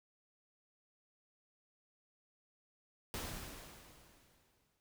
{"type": "noise with exponential decay", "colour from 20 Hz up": "pink", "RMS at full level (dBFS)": -41, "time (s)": [3.14, 4.8], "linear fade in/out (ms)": 0, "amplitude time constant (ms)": 360, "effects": []}